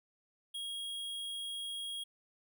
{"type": "tone", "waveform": "square", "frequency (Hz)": 3283, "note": "G#7", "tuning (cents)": -21, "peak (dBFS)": -39, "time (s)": [0.54, 2.04], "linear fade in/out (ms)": 10, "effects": []}